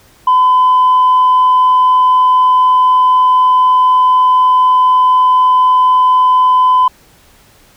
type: tone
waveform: sine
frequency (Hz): 1012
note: B5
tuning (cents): +42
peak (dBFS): -4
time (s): 0.27-6.88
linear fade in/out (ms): 5
effects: tanh soft clip ceiling -3 dBFS + pink hiss -46 dBFS RMS until 7.76 s